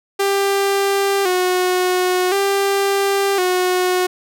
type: tone with vibrato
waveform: sawtooth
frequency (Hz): 380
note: F#4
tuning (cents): +46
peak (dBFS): -11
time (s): 0.19-4.07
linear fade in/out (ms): 10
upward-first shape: square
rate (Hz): 0.47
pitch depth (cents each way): 71
effects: none